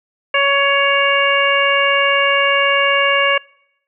harmonic tone, 559 Hz, C#5, 14 cents sharp, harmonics 1 / 2 / 3 / 4 / 5, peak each -18 / -18 / -18 / -18 / -18 dBFS, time 0.34-3.38 s, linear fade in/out 5 ms, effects noise-tail reverb RT60 0.8 s tail -25 dB re dry

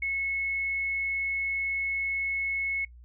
sine tone, 2191 Hz, C#7, 21 cents flat, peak -27 dBFS, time 0.02-2.85 s, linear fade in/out 5 ms, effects noise-tail reverb RT60 0.1 s tail -23 dB re dry + added 60 Hz sine -47 dBFS peak until 3.04 s

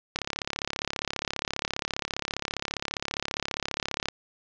click train, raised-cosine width 0.2 ms, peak -11 dBFS, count 138, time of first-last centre 0.16-4.086 s, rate 34.9 Hz, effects resampled to 16000 Hz + 7-bit

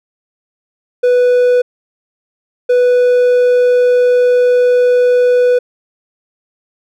triangle tone pair in turn, 493.9 / 493.9 Hz, B4 / B4, 0 / 0 cents, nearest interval unison, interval 0 cents, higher neither, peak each -5 / -5 dBFS, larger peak neither, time 1.03-1.62 / 2.69-5.59 s, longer second, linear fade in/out 10 ms, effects none

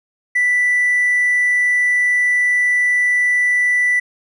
triangle tone with hard clipping, 1975.5 Hz, B6, in tune, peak -13 dBFS, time 0.35-4 s, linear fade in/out 10 ms, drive 4 dB, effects resampled to 24000 Hz

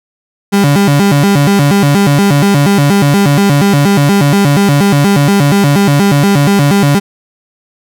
35% pulse tone with vibrato, 169.2 Hz, E3, 45 cents sharp, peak -4 dBFS, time 0.52-7 s, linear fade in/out 20 ms, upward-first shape square, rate 4.2 Hz, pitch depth 290 cents each way, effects none

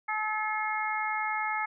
harmonic tone, 430 Hz, A4, 40 cents flat, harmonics 2 / 3 / 4 / 5, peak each -32 / -34 / -37 / -33 dBFS, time 0.08-1.66 s, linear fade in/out 10 ms, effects none

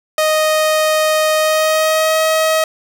sawtooth tone with pitch glide, 622 to 634.7 Hz, D#5 to D#5, -1 to +34 cents, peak -8 dBFS, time 0.18-2.64 s, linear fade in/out 2 ms, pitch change +35 cents, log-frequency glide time 1.35-2.2 s, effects none

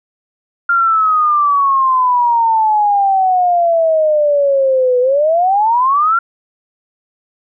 sine exponential two-way sweep, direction down then up, 1400 to 492.2 to 1400 Hz, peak -9 dBFS, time 0.69-6.19 s, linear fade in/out 5 ms, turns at 5 s, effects none

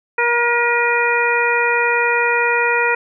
harmonic tone with a mistuned harmonic, 475.2 Hz, A#4, 33 cents sharp, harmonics 1 / 2 / 3 / 4 / 5, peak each -20 / -20 / -20 / -20 / -20 dBFS, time 0.18-2.95 s, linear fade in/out 5 ms, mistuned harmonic 5, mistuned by +40 cents, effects none

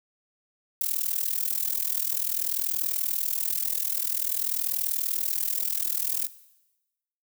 violet noise with amplitude modulation, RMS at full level -24 dBFS, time 0.81-6.27 s, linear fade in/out 2 ms, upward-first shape sine, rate 40.5 Hz, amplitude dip 90%, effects noise-tail reverb RT60 1.0 s tail -17 dB re dry

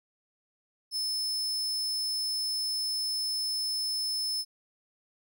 40% pulse tone, 5240 Hz, E8, 11 cents flat, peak -28 dBFS, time 0.91-4.45 s, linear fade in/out 50 ms, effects none

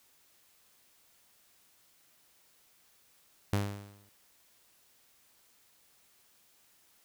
sawtooth tone with exponential decay, 101.2 Hz, G#2, 44 cents flat, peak -21 dBFS, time 3.53-4.09 s, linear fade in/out 0 ms, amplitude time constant 120 ms, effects white hiss -66 dBFS RMS until 7.04 s

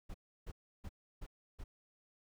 brown noise bursts, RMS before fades -45 dBFS, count 5, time 0.09-1.64 s, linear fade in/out 10 ms, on 54 ms, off 320 ms, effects none

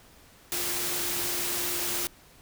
sine tone in noise, 350.2 Hz, F4, 5 cents sharp, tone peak -40 dBFS, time 0.52-2.07 s, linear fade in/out 0 ms, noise white, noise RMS -30 dBFS, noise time 0.52-2.07 s, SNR -13 dB, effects pink hiss -55 dBFS RMS until 2.41 s

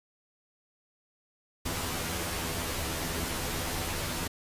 pink noise with comb filter, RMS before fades -33 dBFS, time 1.65-4.28 s, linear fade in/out 10 ms, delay 12 ms, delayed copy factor +0.75, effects resampled to 32000 Hz

